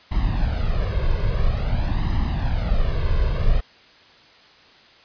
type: noise with flanger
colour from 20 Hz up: brown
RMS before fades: -20 dBFS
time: 0.11-3.61 s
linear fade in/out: 10 ms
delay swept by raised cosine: 1 to 1.92 ms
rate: 0.49 Hz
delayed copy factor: +0.7
effects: white hiss -50 dBFS RMS until 5.04 s + resampled to 11025 Hz